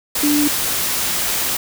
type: tone in noise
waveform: sine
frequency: 293.7 Hz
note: D4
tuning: in tune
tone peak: -14 dBFS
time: 0.23-0.48 s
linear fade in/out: 5 ms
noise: white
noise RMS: -20 dBFS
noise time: 0.15-1.57 s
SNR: +3 dB
effects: none